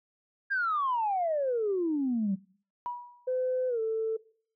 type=exponential sweep; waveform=sine; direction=down; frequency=1638 to 185 Hz; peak=-25 dBFS; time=0.5-2.36 s; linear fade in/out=20 ms
type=tone with exponential decay; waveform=sine; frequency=970 Hz; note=B5; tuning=31 cents flat; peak=-29 dBFS; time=2.86-3.37 s; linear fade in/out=0 ms; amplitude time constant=110 ms
type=tone with pitch glide; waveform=sine; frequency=510 to 444 Hz; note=C5 to A4; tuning=-44 to +16 cents; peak=-26 dBFS; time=3.27-4.17 s; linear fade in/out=10 ms; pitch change=-240 cents; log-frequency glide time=3.68-3.8 s
effects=noise-tail reverb RT60 0.5 s tail -21 dB re dry + tanh soft clip ceiling -21 dBFS